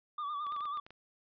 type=tone with vibrato; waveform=triangle; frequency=1174.7 Hz; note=D6; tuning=in tune; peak=-33 dBFS; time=0.18-0.8 s; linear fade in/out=5 ms; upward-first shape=sine; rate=9.2 Hz; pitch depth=65 cents each way
type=clicks; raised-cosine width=0.3 ms; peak=-36 dBFS; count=8; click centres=0.467 / 0.522 / 0.564 / 0.607 / 0.655 / 0.773 / 0.865 / 0.906 s
effects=resampled to 11025 Hz